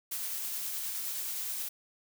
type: noise with tremolo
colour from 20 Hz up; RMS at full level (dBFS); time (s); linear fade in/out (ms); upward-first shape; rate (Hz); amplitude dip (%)
blue; -35; 0.11-1.69; 10; triangle; 9.5; 25
effects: none